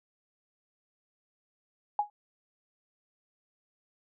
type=tone with exponential decay; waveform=sine; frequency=830.6 Hz; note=G#5; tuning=in tune; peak=-20 dBFS; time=1.99-2.1 s; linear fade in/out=2 ms; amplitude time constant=23 ms; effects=none